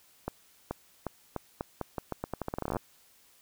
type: accelerating click train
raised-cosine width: 1 ms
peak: -18 dBFS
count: 23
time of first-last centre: 0.28-2.767 s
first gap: 430 ms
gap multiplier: 0.83
effects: white hiss -62 dBFS RMS until 3.41 s